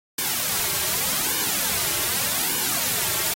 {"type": "noise with flanger", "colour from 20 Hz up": "white", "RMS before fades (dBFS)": -24, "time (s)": [0.18, 3.34], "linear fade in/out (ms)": 5, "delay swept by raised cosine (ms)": [1.5, 4.1], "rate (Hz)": 0.84, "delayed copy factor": -0.75, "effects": ["AAC 48 kbps"]}